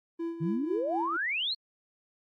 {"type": "tone with tremolo", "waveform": "triangle", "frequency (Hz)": 334.2, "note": "E4", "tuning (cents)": 24, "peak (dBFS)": -28, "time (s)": [0.19, 1.17], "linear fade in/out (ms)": 10, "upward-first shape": "sine", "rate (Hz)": 4.1, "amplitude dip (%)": 65}
{"type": "exponential sweep", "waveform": "sine", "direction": "up", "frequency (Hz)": [146.83, 4435], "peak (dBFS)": -28, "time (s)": [0.4, 1.55], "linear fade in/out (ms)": 20}
{"effects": ["AAC 48 kbps"]}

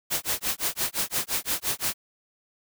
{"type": "noise with tremolo", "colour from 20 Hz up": "white", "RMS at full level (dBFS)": -25, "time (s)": [0.1, 1.94], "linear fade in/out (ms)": 20, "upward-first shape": "sine", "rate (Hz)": 5.8, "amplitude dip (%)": 100, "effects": []}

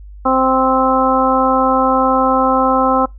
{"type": "harmonic tone", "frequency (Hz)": 261.6, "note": "C4", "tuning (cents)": 0, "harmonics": [1, 2, 3, 4, 5], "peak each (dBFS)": [-17, -17, -17, -17, -17], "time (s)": [0.25, 3.06], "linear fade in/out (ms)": 10, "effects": ["noise-tail reverb RT60 0.2 s tail -24 dB re dry", "added 50 Hz sine -32 dBFS peak until 3.18 s"]}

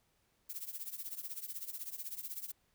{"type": "noise with tremolo", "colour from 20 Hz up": "violet", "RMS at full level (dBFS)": -40, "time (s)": [0.49, 2.52], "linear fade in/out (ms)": 10, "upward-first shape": "triangle", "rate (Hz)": 16, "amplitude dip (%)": 90, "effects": ["pink hiss -75 dBFS RMS until 2.74 s"]}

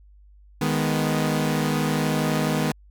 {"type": "chord", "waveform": "sawtooth", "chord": "G# minor", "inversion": "second", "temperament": "equal", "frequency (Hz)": [155.56, 207.7, 246.9], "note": ["D#3", "G#3", "B3"], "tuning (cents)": [0, 0, 0], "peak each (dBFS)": [-20, -23, -22], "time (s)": [0.61, 2.72], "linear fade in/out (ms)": 5, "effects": ["added 50 Hz sine -48 dBFS peak until 2.9 s"]}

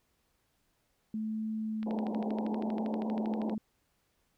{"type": "tone with vibrato", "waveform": "sine", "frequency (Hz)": 217.4, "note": "A3", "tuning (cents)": -21, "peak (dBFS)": -32, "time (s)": [1.14, 3.58], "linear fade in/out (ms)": 2, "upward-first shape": "triangle", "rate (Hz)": 0.68, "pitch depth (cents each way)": 11}
{"type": "click train", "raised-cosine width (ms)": 0.3, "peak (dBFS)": -30, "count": 22, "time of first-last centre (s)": [1.83, 3.497], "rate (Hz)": 12.6}
{"type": "band-pass noise", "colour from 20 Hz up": "pink", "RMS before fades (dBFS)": -38, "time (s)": [1.86, 3.55], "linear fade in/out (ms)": 5, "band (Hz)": [190, 940], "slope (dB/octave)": 96}
{"effects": ["pink hiss -75 dBFS RMS until 4.37 s"]}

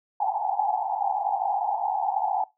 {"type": "band-pass noise", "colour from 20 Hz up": "white", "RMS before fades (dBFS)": -26, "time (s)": [0.2, 2.44], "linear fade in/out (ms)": 5, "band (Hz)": [750, 860], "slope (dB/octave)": 96, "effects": ["noise-tail reverb RT60 0.2 s tail -19 dB re dry"]}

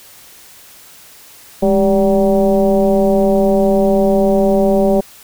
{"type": "tone with frequency modulation", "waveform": "sine", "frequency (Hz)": 392, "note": "G4", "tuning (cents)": 0, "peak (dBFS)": -9, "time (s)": [1.62, 5.01], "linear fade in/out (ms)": 10, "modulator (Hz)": 187, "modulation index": 1.5, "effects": ["white hiss -41 dBFS RMS until 5.23 s"]}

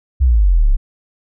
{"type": "exponential sweep", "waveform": "sine", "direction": "down", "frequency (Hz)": [69.3, 30.87], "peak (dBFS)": -8, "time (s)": [0.2, 0.77], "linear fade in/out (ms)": 20, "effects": []}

